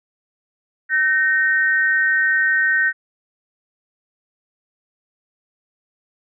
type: tone pair together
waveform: sine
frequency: 1535 / 1852.7 Hz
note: G6 / A#6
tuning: -37 / -11 cents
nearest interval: minor third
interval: 326 cents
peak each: -17 dBFS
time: 0.89-2.93 s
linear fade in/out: 50 ms
effects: none